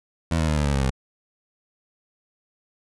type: tone with pitch steps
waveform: 20% pulse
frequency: 82.41 / 79.37 / 76.45 / 73.63 / 70.92 / 68.3 / 65.79 Hz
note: E2 / D#2 / D#2 / D2 / C#2 / C#2 / C2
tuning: 0 / +35 / -30 / +5 / +40 / -25 / +10 cents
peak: -15 dBFS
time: 0.31-0.905 s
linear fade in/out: 5 ms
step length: 85 ms
effects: resampled to 24000 Hz